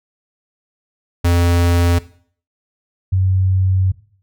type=tone pair in turn; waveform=square / sine; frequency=86.5 / 94.13 Hz; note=F2 / F#2; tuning=-16 / +30 cents; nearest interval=minor second; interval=146 cents; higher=second; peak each=-12 dBFS; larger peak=neither; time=1.24-1.99 / 3.12-3.92 s; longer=second; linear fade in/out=10 ms; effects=noise-tail reverb RT60 0.5 s tail -17 dB re dry